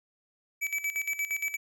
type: tone with tremolo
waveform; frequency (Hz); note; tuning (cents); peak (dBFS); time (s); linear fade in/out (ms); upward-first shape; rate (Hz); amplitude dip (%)
square; 2299; D7; -37; -28; 0.61-1.57; 20; square; 8.6; 75
effects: none